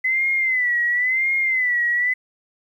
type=tone with vibrato; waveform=sine; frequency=2020 Hz; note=B6; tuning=39 cents sharp; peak=-17 dBFS; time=0.04-2.14 s; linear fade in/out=10 ms; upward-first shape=sine; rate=0.96 Hz; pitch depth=98 cents each way; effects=9-bit